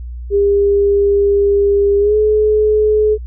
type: tone with pitch glide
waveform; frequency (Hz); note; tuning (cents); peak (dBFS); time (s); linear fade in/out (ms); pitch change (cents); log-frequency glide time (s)
sine; 402.5 to 426.4; G4 to G#4; +46 to +46; -9; 0.3-3.18; 50; +100; 1.99-2.16
effects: added 60 Hz sine -24 dBFS peak until 3.26 s